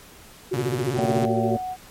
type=tone with tremolo; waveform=sine; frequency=370 Hz; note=F#4; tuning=in tune; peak=-21 dBFS; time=0.51-1.58 s; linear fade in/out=10 ms; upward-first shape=sine; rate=14 Hz; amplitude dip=100%
type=tone with vibrato; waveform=sawtooth; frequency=130 Hz; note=C3; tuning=11 cents flat; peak=-21 dBFS; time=0.53-1.26 s; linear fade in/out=10 ms; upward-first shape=square; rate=16 Hz; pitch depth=160 cents each way
type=tone with pitch glide; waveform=sine; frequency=764 to 739.7 Hz; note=G5 to F#5; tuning=-45 to -1 cents; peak=-27 dBFS; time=0.95-1.77 s; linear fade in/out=50 ms; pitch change=-56 cents; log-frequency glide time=1.46-1.53 s
type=harmonic tone; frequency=113.9 Hz; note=A#2; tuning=40 cents flat; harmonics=1 / 2 / 4 / 5 / 6; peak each=-27 / -24 / -32 / -27 / -32 dBFS; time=0.98-1.57 s; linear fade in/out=5 ms
effects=pink hiss -47 dBFS RMS until 1.9 s + MP3 64 kbps